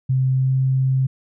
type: tone with pitch glide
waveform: sine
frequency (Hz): 130.81 to 131.95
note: C3 to C3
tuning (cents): 0 to +15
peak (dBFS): -15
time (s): 0.09-1.07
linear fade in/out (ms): 10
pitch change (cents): +15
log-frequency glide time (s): 0.32-0.54
effects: none